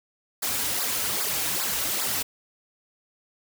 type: noise with flanger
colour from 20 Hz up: white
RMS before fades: -27 dBFS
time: 0.42-2.23 s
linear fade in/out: 10 ms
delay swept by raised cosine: 0.32 to 5.82 ms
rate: 2.5 Hz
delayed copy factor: -0.85
effects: none